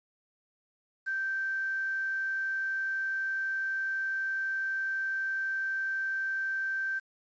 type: tone with quantisation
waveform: sine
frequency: 1562 Hz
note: G6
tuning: 7 cents flat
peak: -29 dBFS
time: 1.06-7 s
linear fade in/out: 20 ms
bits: 9
effects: resampled to 16000 Hz